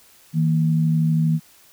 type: tone pair together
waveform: sine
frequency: 159.78 / 232.3 Hz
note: D#3 / A#3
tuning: +46 / -6 cents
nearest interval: tritone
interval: 648 cents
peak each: -16 / -25 dBFS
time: 0.33-1.4 s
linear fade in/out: 50 ms
effects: white hiss -52 dBFS RMS until 1.72 s